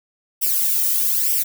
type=noise with flanger; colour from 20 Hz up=violet; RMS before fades=-19 dBFS; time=0.41-1.44 s; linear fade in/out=20 ms; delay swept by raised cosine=0.36 to 1.66 ms; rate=1.1 Hz; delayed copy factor=+0.8; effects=none